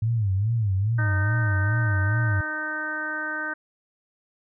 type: tone with vibrato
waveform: sine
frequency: 105.2 Hz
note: G#2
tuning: 23 cents sharp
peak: -20 dBFS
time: 0.02-2.41 s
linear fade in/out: 5 ms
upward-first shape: sine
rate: 2.4 Hz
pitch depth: 190 cents each way
type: harmonic tone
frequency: 307.8 Hz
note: D#4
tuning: 19 cents flat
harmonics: 1 / 2 / 3 / 4 / 5 / 6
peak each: -38 / -39 / -39 / -37 / -28 / -37 dBFS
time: 0.98-3.54 s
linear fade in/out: 10 ms
effects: none